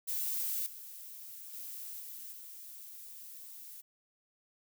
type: noise with level steps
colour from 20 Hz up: violet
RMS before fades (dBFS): -35 / -48 / -44 / -46 / -49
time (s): 0.07-3.82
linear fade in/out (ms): 20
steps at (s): 0.66 / 1.53 / 2 / 2.32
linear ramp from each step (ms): 5
effects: none